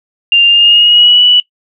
sine tone with pitch glide, 2794 to 2953 Hz, F7 to F#7, 0 to -4 cents, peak -3 dBFS, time 0.32-1.4 s, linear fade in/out 2 ms, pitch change +96 cents, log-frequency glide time 0.47-1.22 s, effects noise-tail reverb RT60 0.1 s tail -20 dB re dry

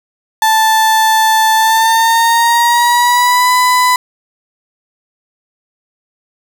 35% pulse tone with pitch glide, 880 to 999.2 Hz, A5 to B5, 0 to +20 cents, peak -6 dBFS, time 0.42-3.96 s, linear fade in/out 2 ms, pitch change +220 cents, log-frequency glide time 1.55-3.52 s, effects none

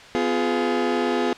30% pulse chord, F diminished, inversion second, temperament just, 251.4 / 349.2 / 419.1 Hz, Cb4 / F4 / Ab4, +31 / 0 / +16 cents, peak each -22 dBFS, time 0.15-1.33 s, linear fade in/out 0 ms, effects white hiss -43 dBFS RMS until 1.37 s + low-pass 4000 Hz 12 dB/octave

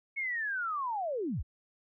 sine linear sweep, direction down, 2217 to 32.7 Hz, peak -31 dBFS, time 0.16-1.43 s, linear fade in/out 20 ms, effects none

